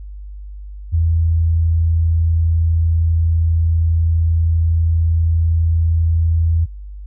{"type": "tone", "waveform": "sine", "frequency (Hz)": 82.41, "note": "E2", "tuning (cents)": 0, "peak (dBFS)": -12, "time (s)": [0.92, 6.66], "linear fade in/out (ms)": 20, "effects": ["noise-tail reverb RT60 0.1 s tail -26 dB re dry", "added 50 Hz sine -29 dBFS peak until 7.06 s"]}